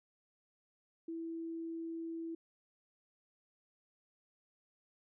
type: tone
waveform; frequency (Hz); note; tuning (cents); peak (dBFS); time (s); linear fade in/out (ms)
sine; 329.6; E4; 0; -39; 1.08-2.35; 5
effects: none